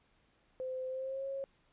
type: tone with pitch glide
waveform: sine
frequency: 516 to 544.5 Hz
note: C5 to C#5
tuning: -24 to -31 cents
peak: -36 dBFS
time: 0.6-1.44 s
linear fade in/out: 0 ms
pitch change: +93 cents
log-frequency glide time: 0.88-1.26 s
effects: pink hiss -71 dBFS RMS until 1.72 s + resampled to 8000 Hz